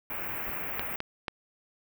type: band-stop noise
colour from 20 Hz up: white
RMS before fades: -35 dBFS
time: 0.1-0.96 s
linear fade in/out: 2 ms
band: 2600 to 15000 Hz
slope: 48 dB/octave
type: noise with exponential growth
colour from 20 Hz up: brown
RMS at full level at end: -34 dBFS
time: 0.42-0.5 s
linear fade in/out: 1 ms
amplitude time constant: 17 ms
type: clicks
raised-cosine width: 0.3 ms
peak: -15 dBFS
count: 3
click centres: 0.795 / 1.004 / 1.282 s
effects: none